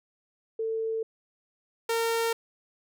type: tone pair in turn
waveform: sine / sawtooth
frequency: 446.6 / 458.4 Hz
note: A4 / A#4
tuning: +26 / -29 cents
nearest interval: unison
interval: 45 cents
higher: second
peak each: -27 / -21 dBFS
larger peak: second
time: 0.59-1.03 / 1.89-2.33 s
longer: neither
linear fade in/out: 5 ms
effects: none